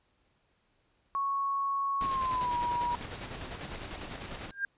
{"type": "tone with pitch glide", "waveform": "sine", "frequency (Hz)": [1106, 962.8], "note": ["C#6", "B5"], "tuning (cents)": [-4, -44], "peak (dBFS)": -28, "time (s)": [1.15, 2.95], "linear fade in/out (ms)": 0, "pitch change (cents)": -240, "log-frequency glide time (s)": [2.02, 2.55]}
{"type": "noise with tremolo", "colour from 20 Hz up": "pink", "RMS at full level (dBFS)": -39, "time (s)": [2.01, 4.51], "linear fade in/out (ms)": 0, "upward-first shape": "square", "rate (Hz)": 10, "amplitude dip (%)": 40}
{"type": "tone with exponential growth", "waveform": "sine", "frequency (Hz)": 1603, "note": "G6", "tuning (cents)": 38, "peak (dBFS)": -25, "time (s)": [4.48, 4.65], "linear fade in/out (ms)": 2, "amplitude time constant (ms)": 35}
{"effects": ["pink hiss -72 dBFS RMS until 4.77 s", "resampled to 8000 Hz"]}